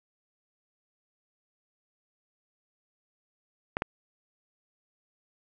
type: clicks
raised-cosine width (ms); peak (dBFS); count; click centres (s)
0.5; -12; 2; 3.769 / 3.821
effects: none